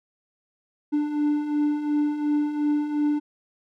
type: beating tone pair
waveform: triangle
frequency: 293.7 / 296.5 Hz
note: D4 / D4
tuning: 0 / +17 cents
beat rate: 2.8 Hz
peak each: -27 / -20 dBFS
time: 0.92-3.2 s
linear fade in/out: 20 ms
effects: none